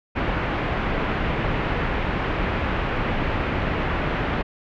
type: low-pass noise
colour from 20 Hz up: pink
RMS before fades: -24 dBFS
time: 0.15-4.43 s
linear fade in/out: 20 ms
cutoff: 2600 Hz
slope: 24 dB/octave
effects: none